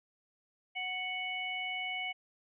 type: harmonic tone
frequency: 740 Hz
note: F#5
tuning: in tune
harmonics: 1 / 3 / 4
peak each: -42 / -36 / -41 dBFS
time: 0.75-2.13 s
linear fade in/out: 20 ms
effects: none